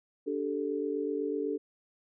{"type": "chord", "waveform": "sine", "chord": "D suspended fourth", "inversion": "none", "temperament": "equal with one note detuned", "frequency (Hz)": [292.1, 392, 440], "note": ["D4", "G4", "A4"], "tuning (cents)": [-9, 0, 0], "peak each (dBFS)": [-34, -35, -33], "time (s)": [0.26, 1.58], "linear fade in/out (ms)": 20, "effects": []}